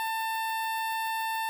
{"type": "tone with notch filter", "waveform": "sawtooth", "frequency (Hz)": 893, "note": "A5", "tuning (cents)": 25, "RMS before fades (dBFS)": -31, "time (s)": [0, 1.49], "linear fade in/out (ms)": 0, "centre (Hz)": 6300, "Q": 1.1, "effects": []}